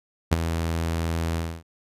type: tone with ADSR envelope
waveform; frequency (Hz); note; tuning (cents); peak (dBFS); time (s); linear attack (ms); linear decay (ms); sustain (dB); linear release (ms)
sawtooth; 82.6; E2; +4; -10; 0.31-1.63; 18; 19; -10; 270
effects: resampled to 32000 Hz